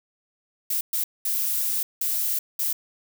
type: noise bursts at uneven times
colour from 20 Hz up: violet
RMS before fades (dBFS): -25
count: 5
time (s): 0.7-0.81 / 0.93-1.04 / 1.25-1.83 / 2.01-2.39 / 2.59-2.73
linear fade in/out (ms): 5
effects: none